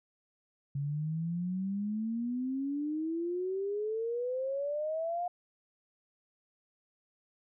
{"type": "exponential sweep", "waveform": "sine", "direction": "up", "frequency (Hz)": [138.59, 717], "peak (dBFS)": -31, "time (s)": [0.75, 5.28], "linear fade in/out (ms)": 5, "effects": []}